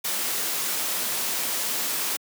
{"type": "noise", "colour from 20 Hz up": "white", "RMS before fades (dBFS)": -27, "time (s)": [0.04, 2.17], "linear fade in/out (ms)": 10, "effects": ["high-pass 200 Hz 12 dB/octave"]}